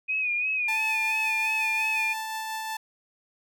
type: tone with vibrato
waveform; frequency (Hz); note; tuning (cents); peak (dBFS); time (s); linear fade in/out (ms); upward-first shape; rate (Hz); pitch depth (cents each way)
sine; 2489; D#7; 0; -24; 0.08-2.14; 20; sine; 2.9; 59
type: tone with tremolo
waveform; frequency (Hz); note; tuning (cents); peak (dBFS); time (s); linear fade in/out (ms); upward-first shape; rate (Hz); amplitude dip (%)
sawtooth; 880; A5; 0; -26; 0.68-2.77; 5; triangle; 5.5; 25
effects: none